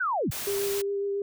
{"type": "linear sweep", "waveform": "sine", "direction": "down", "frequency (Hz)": [1564, 61.74], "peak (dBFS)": -24, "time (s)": [0, 0.31], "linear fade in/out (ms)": 10}
{"type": "noise", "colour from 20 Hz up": "white", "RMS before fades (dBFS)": -34, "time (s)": [0.31, 0.82], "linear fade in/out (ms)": 10}
{"type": "tone with vibrato", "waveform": "sine", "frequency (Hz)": 400, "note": "G4", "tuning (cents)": 35, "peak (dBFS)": -26, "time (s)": [0.47, 1.22], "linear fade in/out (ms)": 2, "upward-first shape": "sine", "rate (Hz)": 7.3, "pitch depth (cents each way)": 12}
{"effects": []}